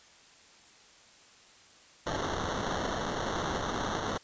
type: noise with sample-and-hold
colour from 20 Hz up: violet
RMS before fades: -33 dBFS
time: 2.06-4.18 s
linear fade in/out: 10 ms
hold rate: 2450 Hz
effects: white hiss -57 dBFS RMS until 4.23 s + resampled to 16000 Hz